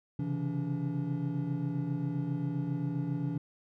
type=tone cluster; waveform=triangle; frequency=133.4 / 140.9 / 165.8 / 286.3 Hz; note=C3 / C#3 / E3 / D4; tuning=+34 / +29 / +10 / -44 cents; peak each=-34 / -36 / -33 / -34 dBFS; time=0.19-3.38 s; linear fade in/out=5 ms; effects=none